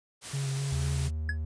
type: noise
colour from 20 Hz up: white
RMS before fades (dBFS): -39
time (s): 0.21-1.11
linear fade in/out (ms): 50
type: tone with vibrato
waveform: triangle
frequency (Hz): 136.8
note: C#3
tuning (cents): -23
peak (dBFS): -27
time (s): 0.33-1.09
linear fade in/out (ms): 10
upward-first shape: square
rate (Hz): 4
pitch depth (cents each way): 19
type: tone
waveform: triangle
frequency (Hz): 77.78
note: D#2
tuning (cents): 0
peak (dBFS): -28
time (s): 0.72-1.45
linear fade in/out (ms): 5
type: tone with exponential decay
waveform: triangle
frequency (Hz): 1688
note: G#6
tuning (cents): +28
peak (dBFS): -24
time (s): 1.29-1.38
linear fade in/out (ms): 2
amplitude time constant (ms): 18
effects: resampled to 22050 Hz